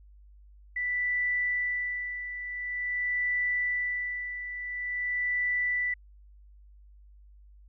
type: tone with tremolo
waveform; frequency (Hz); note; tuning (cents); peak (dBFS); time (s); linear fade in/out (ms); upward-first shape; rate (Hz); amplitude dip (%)
sine; 1975.5; B6; 0; -25; 0.76-5.94; 5; sine; 0.47; 65
effects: added 50 Hz sine -51 dBFS peak until 7.68 s